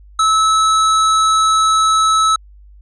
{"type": "tone", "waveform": "square", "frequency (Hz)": 1300, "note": "E6", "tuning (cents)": -24, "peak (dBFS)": -11, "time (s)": [0.19, 2.36], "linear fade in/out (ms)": 5, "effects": ["added 50 Hz sine -39 dBFS peak until 2.81 s", "resampled to 22050 Hz"]}